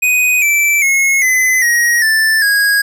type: tone with pitch steps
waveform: square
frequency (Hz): 2495 / 2328 / 2172 / 2027 / 1890.9 / 1764.2 / 1646.1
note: D#7 / D7 / C#7 / B6 / A#6 / A6 / G#6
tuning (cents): +4 / -16 / -36 / +45 / +24 / +4 / -16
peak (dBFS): -10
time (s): 0.02-2.82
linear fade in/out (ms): 10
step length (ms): 400
effects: none